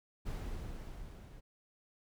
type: noise with level ramp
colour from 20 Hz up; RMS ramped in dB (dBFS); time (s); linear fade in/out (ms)
brown; -38 to -52; 0.25-1.41; 20
effects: none